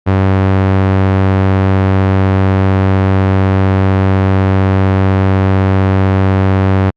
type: tone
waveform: sawtooth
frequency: 95.8 Hz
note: G2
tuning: 39 cents flat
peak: -4 dBFS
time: 0.06-6.91 s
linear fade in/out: 20 ms
effects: low-pass 2000 Hz 12 dB/octave + Opus 48 kbps